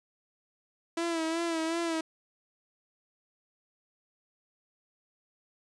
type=tone with vibrato; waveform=sawtooth; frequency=330 Hz; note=E4; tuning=2 cents sharp; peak=-25 dBFS; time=0.97-2.01 s; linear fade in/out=5 ms; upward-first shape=sine; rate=2.7 Hz; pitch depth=51 cents each way; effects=resampled to 22050 Hz